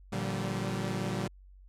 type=chord; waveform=sawtooth; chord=G minor seventh; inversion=first; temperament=equal with one note detuned; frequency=116.54 / 146.83 / 174.61 / 192.41 Hz; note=Bb2 / D3 / F3 / G3; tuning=0 / 0 / 0 / -32 cents; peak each=-32 / -34 / -36 / -31 dBFS; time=0.12-1.28 s; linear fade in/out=10 ms; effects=added 47 Hz sine -51 dBFS peak until 1.68 s + low-pass 10000 Hz 12 dB/octave